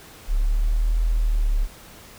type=exponential two-way sweep; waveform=sine; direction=up then down; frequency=34.65 to 41.16 to 34.65 Hz; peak=-17 dBFS; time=0.27-1.68 s; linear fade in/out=50 ms; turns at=1.04 s; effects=pink hiss -45 dBFS RMS until 2.18 s